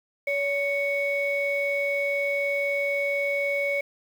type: tone pair together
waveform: sine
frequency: 567 / 2224 Hz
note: C#5 / C#7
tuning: +39 / +5 cents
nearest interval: 2 octaves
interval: 2366 cents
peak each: -25 dBFS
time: 0.27-3.81 s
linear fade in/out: 5 ms
effects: tanh soft clip ceiling -17 dBFS + 8-bit